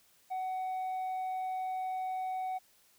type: tone with hard clipping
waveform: triangle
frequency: 748 Hz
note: F#5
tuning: 19 cents sharp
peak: -32 dBFS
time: 0.3-2.59 s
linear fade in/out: 20 ms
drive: 1 dB
effects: white hiss -66 dBFS RMS until 2.98 s